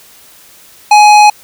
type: tone with hard clipping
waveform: sine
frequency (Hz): 838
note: G#5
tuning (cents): +15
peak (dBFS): -3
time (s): 0.91-1.3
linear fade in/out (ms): 5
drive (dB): 15
effects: white hiss -40 dBFS RMS until 1.43 s